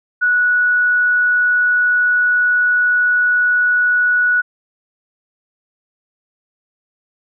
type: tone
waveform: sine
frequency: 1469 Hz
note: F#6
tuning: 13 cents flat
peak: -11 dBFS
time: 0.21-4.42 s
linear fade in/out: 20 ms
effects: none